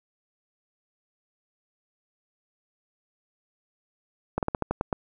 slowing click train, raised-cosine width 1 ms, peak -11 dBFS, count 8, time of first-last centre 4.38-4.928 s, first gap 48 ms, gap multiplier 1.16, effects none

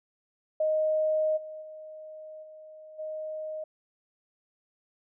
sine tone with level steps, 622.3 Hz, D#5, in tune, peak -23 / -38 / -41 / -45 / -33 dBFS, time 0.6-3.64 s, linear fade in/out 5 ms, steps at 1.36 / 1.61 / 2.42 / 2.98 s, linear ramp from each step 20 ms, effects none

